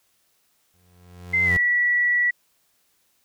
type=tone with exponential growth; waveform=30% pulse; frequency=89.1 Hz; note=F2; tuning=35 cents sharp; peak=-21 dBFS; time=0.74-1.57 s; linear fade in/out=0 ms; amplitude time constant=180 ms
type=tone with pitch glide; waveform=sine; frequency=2073 to 1945.4 Hz; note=C7 to B6; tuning=-17 to -27 cents; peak=-17 dBFS; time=1.33-2.31 s; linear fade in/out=10 ms; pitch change=-110 cents; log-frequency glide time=1.45-1.53 s
effects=white hiss -66 dBFS RMS until 3.24 s